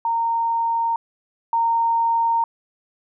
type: tone pair in turn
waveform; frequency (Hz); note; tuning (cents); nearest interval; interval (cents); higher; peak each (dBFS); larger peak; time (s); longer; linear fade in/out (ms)
sine; 922 / 922; A#5 / A#5; -19 / -19; unison; 0; neither; -18 / -16; second; 0.05-0.96 / 1.53-2.44; neither; 2
effects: none